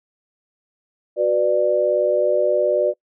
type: chord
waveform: sine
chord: B minor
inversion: second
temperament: just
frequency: 370.4 / 493.9 / 592.7 Hz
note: F#4 / B4 / D5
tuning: +2 / 0 / +16 cents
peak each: -22 / -21 / -17 dBFS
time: 1.16-2.94 s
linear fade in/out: 50 ms
effects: noise-tail reverb RT60 0.1 s tail -26 dB re dry